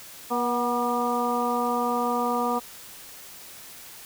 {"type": "harmonic tone with a mistuned harmonic", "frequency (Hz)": 240.7, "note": "B3", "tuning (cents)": -44, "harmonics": [1, 2, 3, 4, 5], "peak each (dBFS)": [-29, -29, -29, -29, -29], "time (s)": [0.3, 2.6], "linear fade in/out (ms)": 20, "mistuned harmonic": 3, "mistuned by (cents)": 34, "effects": ["white hiss -44 dBFS RMS until 4.05 s"]}